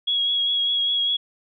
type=tone with vibrato; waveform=sine; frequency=3322 Hz; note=G#7; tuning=in tune; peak=-19 dBFS; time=0.07-1.17 s; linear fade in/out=10 ms; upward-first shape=triangle; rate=5 Hz; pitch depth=23 cents each way; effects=none